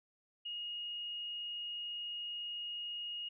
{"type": "tone", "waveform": "sine", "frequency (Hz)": 2869, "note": "F7", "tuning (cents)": 46, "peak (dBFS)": -39, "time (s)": [0.45, 3.29], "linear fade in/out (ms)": 10, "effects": []}